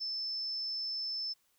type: tone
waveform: sine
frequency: 5274 Hz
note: E8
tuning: in tune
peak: -34 dBFS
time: 0-1.34 s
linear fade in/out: 20 ms
effects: white hiss -73 dBFS RMS until 1.58 s